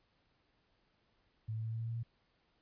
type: tone with pitch steps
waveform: sine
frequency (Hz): 110 / 111.02 / 112.05 / 113.09 / 114.14 / 115.2 / 116.27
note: A2 / A2 / A2 / A2 / A#2 / A#2 / A#2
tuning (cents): 0 / +16 / +32 / +48 / -36 / -20 / -4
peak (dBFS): -36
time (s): 1.48-2.033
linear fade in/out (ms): 10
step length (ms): 79
effects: pink hiss -75 dBFS RMS until 2.61 s + resampled to 11025 Hz